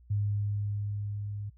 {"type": "tone with level ramp", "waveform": "sine", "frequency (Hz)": 102.8, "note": "G#2", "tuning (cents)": -17, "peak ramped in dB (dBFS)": [-25, -34], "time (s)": [0.1, 1.5], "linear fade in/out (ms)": 10, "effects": ["added 60 Hz sine -54 dBFS peak until 1.57 s"]}